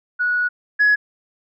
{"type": "tone pair in turn", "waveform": "sine", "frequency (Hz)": [1464, 1682.9], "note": ["F#6", "G#6"], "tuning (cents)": [-19, 22], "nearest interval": "major second", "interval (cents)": 241, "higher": "second", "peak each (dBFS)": [-16, -10], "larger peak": "second", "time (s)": [[0.19, 0.49], [0.79, 0.96]], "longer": "first", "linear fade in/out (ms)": 20, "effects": ["tanh soft clip ceiling -9 dBFS"]}